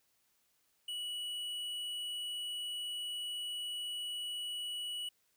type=tone with tanh clipping; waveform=sine; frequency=2938 Hz; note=F#7; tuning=13 cents flat; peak=-39 dBFS; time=0.88-5.09 s; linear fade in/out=5 ms; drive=10 dB; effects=white hiss -75 dBFS RMS until 5.36 s